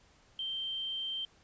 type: tone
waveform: sine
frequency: 3136 Hz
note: G7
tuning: in tune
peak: -34 dBFS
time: 0.39-1.25 s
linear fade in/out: 2 ms
effects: pink hiss -64 dBFS RMS until 1.43 s + resampled to 16000 Hz